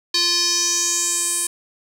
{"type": "tone with band-pass filter sweep", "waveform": "square", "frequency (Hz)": 347.3, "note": "F4", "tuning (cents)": -10, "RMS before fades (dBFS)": -20, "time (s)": [0.14, 1.47], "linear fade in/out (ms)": 5, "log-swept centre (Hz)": [4500, 9200], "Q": 4.6, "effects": ["8-bit"]}